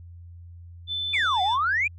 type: tone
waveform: sine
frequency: 3520 Hz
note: A7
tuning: in tune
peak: -26 dBFS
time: 0.87-1.58 s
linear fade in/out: 50 ms
type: exponential two-way sweep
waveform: sine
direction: down then up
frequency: 2504 to 719 to 2504 Hz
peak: -20 dBFS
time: 1.13-1.88 s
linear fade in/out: 10 ms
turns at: 1.42 s
effects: tanh soft clip ceiling -15 dBFS + added 86 Hz sine -41 dBFS peak until 1.98 s